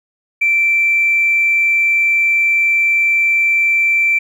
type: tone with tanh clipping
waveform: triangle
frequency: 2341 Hz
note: D7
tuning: 6 cents flat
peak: -10 dBFS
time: 0.41-4.19 s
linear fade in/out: 10 ms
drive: 1 dB
effects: none